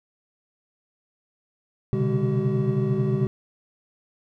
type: tone cluster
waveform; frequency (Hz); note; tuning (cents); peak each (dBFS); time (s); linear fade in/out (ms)
triangle; 124.3 / 133.5 / 146.6 / 202.7 / 380.1; B2 / C3 / D3 / G#3 / F#4; +12 / +35 / -3 / -42 / +47; -25; 1.93-3.27; 0
effects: none